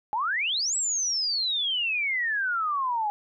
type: exponential two-way sweep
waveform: sine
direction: up then down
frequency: 816 to 7902 to 816 Hz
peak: -24 dBFS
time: 0.13-3.1 s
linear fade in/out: 0 ms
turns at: 0.76 s
effects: none